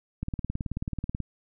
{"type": "click train", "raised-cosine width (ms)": 5, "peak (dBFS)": -18, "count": 19, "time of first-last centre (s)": [0.23, 1.203], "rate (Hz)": 18.5, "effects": []}